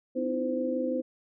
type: tone cluster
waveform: sine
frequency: 254.8 / 306.7 / 332.6 / 516 Hz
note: C4 / D#4 / E4 / C5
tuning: -46 / -25 / +16 / -24 cents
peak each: -31 / -36 / -35 / -30 dBFS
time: 0.15-1.02 s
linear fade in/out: 20 ms
effects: none